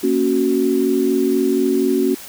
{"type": "chord", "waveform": "sine", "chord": "F# major", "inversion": "first", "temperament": "equal", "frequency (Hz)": [233.1, 277.2, 370], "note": ["A#3", "C#4", "F#4"], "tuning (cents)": [0, 0, 0], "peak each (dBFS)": [-21, -18, -17], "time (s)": [0.03, 2.15], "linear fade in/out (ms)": 10, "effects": ["white hiss -36 dBFS RMS until 2.28 s"]}